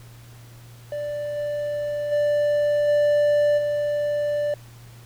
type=tone with level steps; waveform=triangle; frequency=588 Hz; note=D5; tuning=2 cents sharp; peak=-24 / -22 / -16 / -14 / -19 dBFS; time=0.92-4.54 s; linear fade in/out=2 ms; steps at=1.36 / 2.11 / 2.87 / 3.57 s; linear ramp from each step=20 ms; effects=added 118 Hz sine -43 dBFS peak until 5.05 s + pink hiss -51 dBFS RMS until 5.05 s